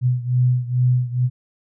sine beating tone pair, 124.3 / 126.6 Hz, B2 / B2, +12 / +43 cents, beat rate 2.3 Hz, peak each -17 / -20 dBFS, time 0.01-1.3 s, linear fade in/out 50 ms, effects none

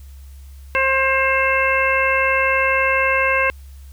harmonic tone, 532 Hz, C5, 29 cents sharp, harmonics 1 / 2 / 3 / 4 / 5, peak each -21 / -21 / -21 / -21 / -21 dBFS, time 0.75-3.5 s, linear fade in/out 0 ms, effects added 68 Hz sine -36 dBFS peak until 3.92 s + white hiss -54 dBFS RMS until 3.92 s

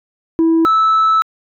sine tone pair in turn, 327.3 / 1309.2 Hz, E4 / E6, -12 / -12 cents, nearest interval 2 octaves, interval 2400 cents, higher second, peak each -7 dBFS, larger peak neither, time 0.39-0.65 / 0.65-1.22 s, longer second, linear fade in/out 0 ms, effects tanh soft clip ceiling -8 dBFS

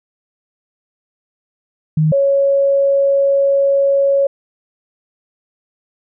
sine tone pair in turn, 155.56 / 554.4 Hz, D#3 / C#5, 0 / 0 cents, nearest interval octave + minor seventh, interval 2200 cents, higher second, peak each -10 dBFS, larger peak neither, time 1.97-2.12 / 2.12-4.27 s, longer second, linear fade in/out 5 ms, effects none

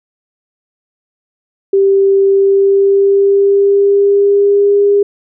sine tone with pitch glide, 392 to 404.7 Hz, G4 to G#4, 0 to -45 cents, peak -6 dBFS, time 1.73-5.03 s, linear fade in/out 5 ms, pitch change +55 cents, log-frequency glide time 2.25-4.79 s, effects none

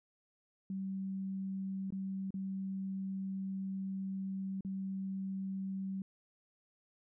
sine tone with dropouts, 192.3 Hz, G3, 33 cents flat, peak -36 dBFS, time 0.7-6.02 s, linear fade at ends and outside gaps 2 ms, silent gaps 1.905-1.923 / 2.306-2.341 / 4.608-4.648 s, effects none

